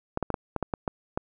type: clicks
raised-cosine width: 1 ms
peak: -13 dBFS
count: 9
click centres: 0.174 / 0.227 / 0.303 / 0.342 / 0.563 / 0.627 / 0.738 / 0.878 / 1.175 s
effects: none